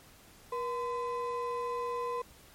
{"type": "ring-modulated tone", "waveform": "triangle", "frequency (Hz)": 751, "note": "F#5", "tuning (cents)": 26, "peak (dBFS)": -27, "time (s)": [0.52, 2.22], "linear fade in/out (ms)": 5, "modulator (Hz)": 271, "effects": ["pink hiss -57 dBFS RMS until 2.54 s", "MP3 64 kbps"]}